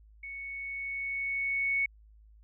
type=tone with level ramp; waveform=sine; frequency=2217 Hz; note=C#7; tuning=in tune; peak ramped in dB=-39 to -25 dBFS; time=0.23-1.86 s; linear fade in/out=5 ms; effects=added 53 Hz sine -54 dBFS peak until 2.43 s